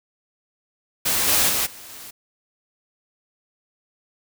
white noise with level steps, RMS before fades -21 / -18 / -22 / -41 / -39 dBFS, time 1.05-2.11 s, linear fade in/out 10 ms, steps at 1.27 / 1.48 / 1.65 / 1.89 s, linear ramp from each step 20 ms, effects none

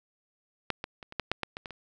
clicks, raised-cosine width 0.3 ms, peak -11 / -18 / -27 / -27 / -13 / -10 / -14 / -21 / -22 / -26 dBFS, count 10, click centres 0.703 / 0.841 / 1.028 / 1.124 / 1.197 / 1.316 / 1.433 / 1.569 / 1.658 / 1.707 s, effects none

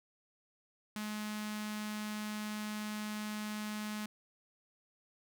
sawtooth tone with notch filter, 212.1 Hz, G#3, 37 cents sharp, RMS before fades -40 dBFS, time 0.96-4.06 s, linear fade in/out 2 ms, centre 470 Hz, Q 0.55, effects none

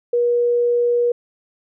sine tone, 480 Hz, B4, 49 cents flat, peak -14 dBFS, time 0.13-1.12 s, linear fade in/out 5 ms, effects none

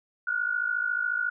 sine tone pair together, 1425.9 / 1480 Hz, F6 / F#6, +36 / 0 cents, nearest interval minor second, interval 64 cents, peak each -28 dBFS, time 0.27-1.3 s, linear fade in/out 5 ms, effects none

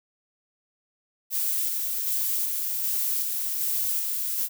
violet noise with tremolo, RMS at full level -26 dBFS, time 1.3-4.49 s, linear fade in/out 50 ms, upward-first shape square, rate 1.3 Hz, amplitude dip 25%, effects none

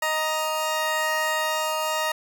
20% pulse tone pair together, 624.4 / 937 Hz, D#5 / A#5, +6 / +9 cents, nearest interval perfect fifth, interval 703 cents, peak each -21 dBFS, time 0.02-2.12 s, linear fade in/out 5 ms, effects none

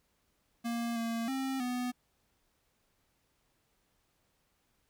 square tone with pitch steps, 234.1 / 229.8 / 266.3 / 247.8 Hz, A#3 / A#3 / C4 / B3, +8 / -25 / +31 / +6 cents, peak -33 dBFS, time 0.64-1.92 s, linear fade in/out 20 ms, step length 320 ms, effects pink hiss -75 dBFS RMS until 4.89 s

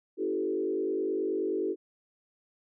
sine tone with frequency modulation, 378.9 Hz, F#4, 41 cents sharp, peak -27 dBFS, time 0.17-1.76 s, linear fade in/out 50 ms, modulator 49.6 Hz, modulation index 1.3, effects none

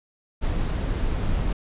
brown noise with ADSR envelope, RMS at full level -22 dBFS, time 0.41-1.53 s, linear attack 33 ms, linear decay 31 ms, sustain -2 dB, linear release 4 ms, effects resampled to 8000 Hz

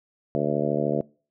harmonic tone, 73.42 Hz, D2, in tune, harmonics 2 / 3 / 4 / 5 / 6 / 7 / 8 / 9, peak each -30 / -30 / -30 / -30 / -30 / -30 / -30 / -30 dBFS, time 0.35-1.01 s, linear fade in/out 0 ms, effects noise-tail reverb RT60 0.4 s tail -24 dB re dry

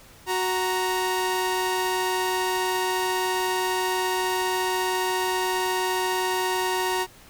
sawtooth tone pair together, 370 / 932.3 Hz, F#4 / A#5, 0 / 0 cents, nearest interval octave + major third, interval 1600 cents, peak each -22 dBFS, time 0.26-7.07 s, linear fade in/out 50 ms, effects pink hiss -50 dBFS RMS until 7.29 s

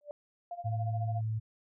sine tone with exponential growth, 587.3 Hz, D5, in tune, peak -34 dBFS, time 0.01-0.11 s, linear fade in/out 1 ms, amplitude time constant 21 ms
sine tone with tremolo, 698.5 Hz, F5, in tune, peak -35 dBFS, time 0.51-1.21 s, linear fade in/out 2 ms, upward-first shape sine, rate 14 Hz, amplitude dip 85%
sine tone, 110 Hz, A2, in tune, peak -30 dBFS, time 0.64-1.4 s, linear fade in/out 20 ms
effects none

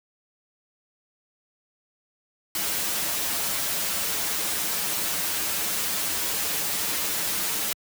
white noise with comb filter, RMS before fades -27 dBFS, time 2.55-7.73 s, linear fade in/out 2 ms, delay 7.9 ms, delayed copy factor -0.75, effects high-pass 80 Hz 12 dB/octave

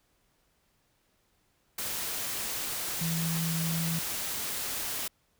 sine tone in noise, 164.81 Hz, E3, in tune, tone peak -29 dBFS, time 3.01-3.99 s, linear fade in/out 5 ms, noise white, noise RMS -34 dBFS, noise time 1.78-5.08 s, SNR +2 dB, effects pink hiss -71 dBFS RMS until 5.39 s

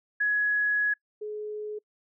sine tone pair in turn, 1679 / 423.2 Hz, G#6 / G#4, +18 / +33 cents, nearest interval 2 octaves, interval 2385 cents, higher first, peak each -22 / -32 dBFS, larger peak first, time 0.2-0.94 / 1.21-1.79 s, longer first, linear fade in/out 10 ms, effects noise-tail reverb RT60 0.1 s tail -26 dB re dry

